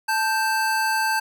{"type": "tone pair together", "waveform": "square", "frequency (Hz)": [880, 1568], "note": ["A5", "G6"], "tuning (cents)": [0, 0], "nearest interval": "minor seventh", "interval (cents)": 1000, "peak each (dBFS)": [-23, -24], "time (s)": [0.08, 1.2], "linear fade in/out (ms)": 10, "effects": []}